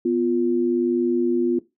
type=tone pair together; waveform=sine; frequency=248.2 / 349.4 Hz; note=B3 / F4; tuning=+9 / +1 cents; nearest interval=tritone; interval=592 cents; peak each=-22 / -19 dBFS; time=0.05-1.59 s; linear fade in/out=5 ms; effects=noise-tail reverb RT60 0.2 s tail -17 dB re dry